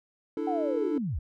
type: chord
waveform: triangle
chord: D suspended second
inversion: none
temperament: just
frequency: 293.7 / 330.4 / 440.5 Hz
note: D4 / E4 / A4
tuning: 0 / +4 / +2 cents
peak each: -31 dBFS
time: 0.37-0.98 s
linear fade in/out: 2 ms
type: linear sweep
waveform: sine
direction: down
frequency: 770 to 51 Hz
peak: -28 dBFS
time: 0.47-1.19 s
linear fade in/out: 5 ms
effects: none